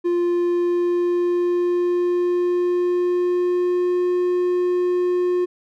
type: tone with pitch glide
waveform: triangle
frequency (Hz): 349.2 to 358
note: F4 to F4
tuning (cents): 0 to +43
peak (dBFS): -15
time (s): 0.04-5.46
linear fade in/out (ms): 20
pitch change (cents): +43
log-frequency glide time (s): 0.21-4.1
effects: none